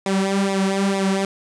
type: tone with flanger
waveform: sawtooth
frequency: 194.9 Hz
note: G3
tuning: 10 cents flat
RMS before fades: -20 dBFS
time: 0.06-1.25 s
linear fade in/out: 2 ms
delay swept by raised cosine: 0.65 to 4.45 ms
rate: 2.2 Hz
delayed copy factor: -0.75
effects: resampled to 22050 Hz + 7-bit